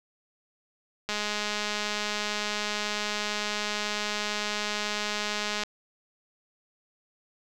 click train, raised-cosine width 0.2 ms, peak -13 dBFS, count 951, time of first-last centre 1.09-5.635 s, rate 209 Hz, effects none

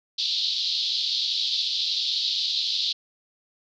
pink band-pass noise, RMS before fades -26 dBFS, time 0.18-2.93 s, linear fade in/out 10 ms, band 3500 to 4600 Hz, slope 48 dB/octave, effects none

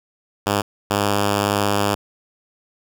5% pulse tone pair in turn, 101.8 / 101.8 Hz, G#2 / G#2, -34 / -34 cents, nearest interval unison, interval 0 cents, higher neither, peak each -6 dBFS, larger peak neither, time 0.46-0.62 / 0.9-1.95 s, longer second, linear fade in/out 10 ms, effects none

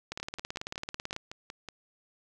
two click trains, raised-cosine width 0.2 ms, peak -18 / -23 dBFS, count 20 / 9, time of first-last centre 0.12-1.164 / 0.2-1.687 s, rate 18.2 / 5.38 Hz, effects none

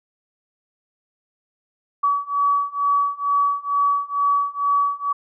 sine beating tone pair, 1138 / 1140.2 Hz, C#6 / C#6, +45 / +48 cents, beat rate 2.2 Hz, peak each -21 / -20 dBFS, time 2.03-5.13 s, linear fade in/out 10 ms, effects none

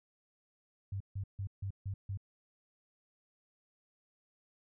sine tone bursts, 98 Hz, G2, in tune, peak -35 dBFS, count 6, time 0.92-2.174 s, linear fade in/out 5 ms, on 84 ms, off 150 ms, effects none

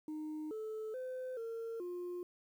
sine tone with pitch steps, 307.9 / 435.6 / 512 / 456.6 / 354.7 Hz, D#4 / A4 / C5 / A#4 / F4, -18 / -17 / -38 / -36 / +27 cents, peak -37 dBFS, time 0.08-2.23 s, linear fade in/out 2 ms, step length 430 ms, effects tanh soft clip ceiling -38 dBFS + 11-bit

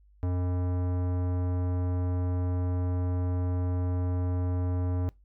sine tone with tanh clipping, 90 Hz, F#2, 47 cents flat, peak -28 dBFS, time 0.23-5.09 s, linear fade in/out 0 ms, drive 18 dB, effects noise-tail reverb RT60 0.2 s tail -22 dB re dry + added 50 Hz sine -56 dBFS peak until 5.24 s

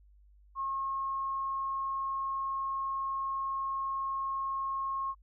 sine tone, 1082 Hz, C#6, 42 cents flat, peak -31 dBFS, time 0.55-5.15 s, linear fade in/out 50 ms, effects added 50 Hz sine -57 dBFS peak until 5.22 s

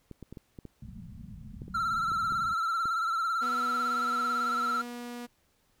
clicks, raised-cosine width 3 ms, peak -30 dBFS, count 11, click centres 0.113 / 0.227 / 0.326 / 0.372 / 0.588 / 0.653 / 1.619 / 1.681 / 2.118 / 2.322 / 2.856 s
white low-pass noise, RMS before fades -45 dBFS, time 0.82-2.54 s, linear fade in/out 5 ms, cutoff 230 Hz, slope 96 dB/octave
triangle tone with vibrato, 1342 Hz, E6, 31 cents sharp, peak -25 dBFS, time 1.74-4.82 s, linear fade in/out 10 ms, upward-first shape triangle, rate 18 Hz, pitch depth 75 cents each way
sawtooth tone with pitch glide, 245.2 to 241.3 Hz, B3 to B3, -12 to -40 cents, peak -34 dBFS, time 3.41-5.27 s, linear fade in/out 20 ms, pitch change -28 cents, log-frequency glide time 3.59-4.76 s
effects pink hiss -70 dBFS RMS until 5.8 s

